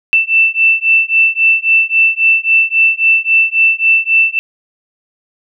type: beating tone pair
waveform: sine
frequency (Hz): 2663 / 2666.7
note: E7 / E7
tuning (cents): +17 / +19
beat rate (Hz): 3.7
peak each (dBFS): -11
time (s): 0.13-4.39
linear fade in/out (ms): 0
effects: none